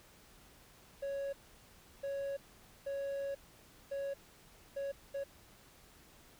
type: tone bursts at uneven times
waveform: triangle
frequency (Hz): 555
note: C#5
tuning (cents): +2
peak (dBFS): -34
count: 6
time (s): 1.02-1.33 / 2.03-2.37 / 2.86-3.35 / 3.91-4.14 / 4.76-4.92 / 5.14-5.24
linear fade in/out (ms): 10
effects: pink hiss -61 dBFS RMS until 6.39 s